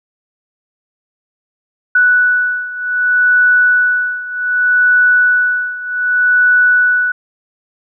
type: beating tone pair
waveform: sine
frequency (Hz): 1480 / 1480.65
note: F#6 / F#6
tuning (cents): 0 / +1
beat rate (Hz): 0.65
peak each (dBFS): -11 / -14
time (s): 1.95-7.12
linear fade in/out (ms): 5
effects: none